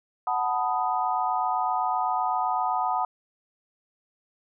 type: chord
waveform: sine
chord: B dominant seventh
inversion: second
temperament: equal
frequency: 740 / 880 / 987.8 / 1244.5 Hz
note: F#5 / A5 / B5 / D#6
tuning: 0 / 0 / 0 / 0 cents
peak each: -27 / -29 / -29 / -30 dBFS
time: 0.27-3.05 s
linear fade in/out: 2 ms
effects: none